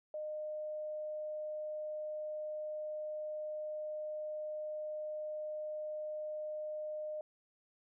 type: tone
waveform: sine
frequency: 611 Hz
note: D#5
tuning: 32 cents flat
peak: -38 dBFS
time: 0.14-7.21 s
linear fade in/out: 2 ms
effects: none